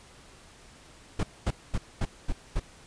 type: noise bursts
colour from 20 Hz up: brown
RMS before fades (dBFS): -26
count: 6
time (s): 1.19-2.598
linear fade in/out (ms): 5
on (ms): 43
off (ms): 230
effects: pink hiss -53 dBFS RMS until 2.86 s + resampled to 22050 Hz